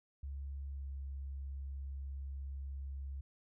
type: tone with pitch glide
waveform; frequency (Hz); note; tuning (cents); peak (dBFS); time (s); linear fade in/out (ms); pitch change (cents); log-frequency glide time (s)
sine; 69.3 to 68.42; C#2 to C#2; 0 to -22; -40; 0.23-3.21; 5; -22; 0.7-0.86
effects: none